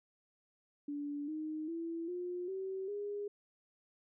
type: tone with pitch steps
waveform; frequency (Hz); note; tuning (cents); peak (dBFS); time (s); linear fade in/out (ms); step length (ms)
sine; 289.5 / 310.3 / 332.5 / 356.4 / 382 / 409.4; D4 / D#4 / E4 / F4 / G4 / G#4; -25 / -5 / +15 / +35 / -45 / -25; -37; 0.88-3.28; 5; 400
effects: none